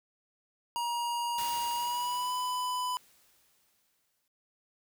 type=tone with pitch glide; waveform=square; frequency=949 to 998.5 Hz; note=A#5 to B5; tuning=+31 to +19 cents; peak=-31 dBFS; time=0.76-2.97 s; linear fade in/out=0 ms; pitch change=+88 cents; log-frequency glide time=1.72-2.32 s
type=noise with exponential decay; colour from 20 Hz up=white; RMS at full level=-39 dBFS; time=1.38-4.28 s; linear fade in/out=2 ms; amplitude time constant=630 ms
effects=none